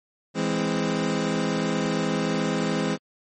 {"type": "chord", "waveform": "25% pulse", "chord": "E augmented", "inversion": "none", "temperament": "equal", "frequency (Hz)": [164.81, 207.7, 261.6], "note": ["E3", "G#3", "B#3"], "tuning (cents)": [0, 0, 0], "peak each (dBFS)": [-24, -23, -24], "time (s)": [0.34, 2.98], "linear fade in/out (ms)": 50, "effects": ["MP3 32 kbps"]}